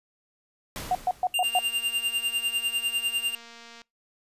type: noise with exponential decay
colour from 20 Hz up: pink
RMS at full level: -33 dBFS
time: 0.76-1.59 s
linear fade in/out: 0 ms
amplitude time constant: 180 ms
type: tone bursts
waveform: sine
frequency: 732 Hz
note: F#5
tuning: 19 cents flat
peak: -20 dBFS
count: 5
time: 0.91-1.59 s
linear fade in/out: 2 ms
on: 40 ms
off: 120 ms
type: tone with tremolo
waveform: square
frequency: 2794 Hz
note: F7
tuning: in tune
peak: -22 dBFS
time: 1.34-3.35 s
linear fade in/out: 2 ms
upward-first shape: triangle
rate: 10 Hz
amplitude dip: 90%
type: click train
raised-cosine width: 0.2 ms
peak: -30 dBFS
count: 555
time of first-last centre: 1.44-3.818 s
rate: 233 Hz
effects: noise-tail reverb RT60 0.2 s tail -25 dB re dry + resampled to 32000 Hz